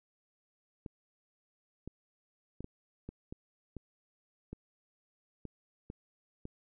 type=clicks; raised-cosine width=3 ms; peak=-29 dBFS; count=11; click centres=0.862 / 1.876 / 2.606 / 2.644 / 3.09 / 3.325 / 3.767 / 4.53 / 5.453 / 5.901 / 6.454 s; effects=none